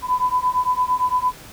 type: beating tone pair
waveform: sine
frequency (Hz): 998 / 1006.8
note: B5 / B5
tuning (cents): +18 / +33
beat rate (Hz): 8.8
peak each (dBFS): -20 / -20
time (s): 0.02-1.33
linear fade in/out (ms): 50
effects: pink hiss -41 dBFS RMS until 1.52 s